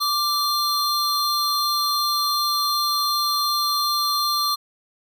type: tone pair together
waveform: square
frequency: 1174.7 / 4186 Hz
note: D6 / C8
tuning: 0 / 0 cents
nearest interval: octave + minor seventh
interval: 2200 cents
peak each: -23 dBFS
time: 0-4.56 s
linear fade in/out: 20 ms
effects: none